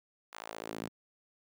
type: tone with high-pass filter sweep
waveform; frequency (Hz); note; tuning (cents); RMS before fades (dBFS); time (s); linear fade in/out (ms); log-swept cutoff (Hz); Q
sawtooth; 55; A1; 0; -43; 0.32-0.89; 20; 1100 to 190; 1.3
effects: none